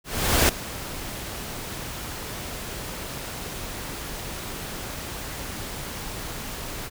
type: noise with ADSR envelope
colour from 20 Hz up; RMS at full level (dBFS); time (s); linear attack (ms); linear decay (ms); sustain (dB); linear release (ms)
pink; -17; 0.04-6.9; 450; 4; -17; 37
effects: none